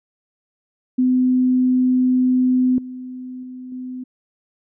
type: tone with level steps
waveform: sine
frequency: 254 Hz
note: B3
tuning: 49 cents sharp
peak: -13 / -29 / -31 / -27 dBFS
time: 0.98-4.04 s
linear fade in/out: 10 ms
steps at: 2.78 / 3.43 / 3.72 s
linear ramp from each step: 2 ms
effects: none